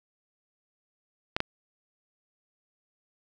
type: clicks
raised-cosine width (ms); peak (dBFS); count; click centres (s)
0.3; -10; 2; 1.365 / 1.404
effects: 8-bit